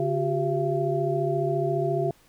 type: tone cluster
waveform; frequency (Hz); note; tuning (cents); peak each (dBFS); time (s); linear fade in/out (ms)
sine; 142.6 / 359.6 / 394.1 / 678; C#3 / F#4 / G4 / E5; +49 / -49 / +9 / +49; -28; 0-2.11; 2
effects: pink hiss -59 dBFS RMS until 2.28 s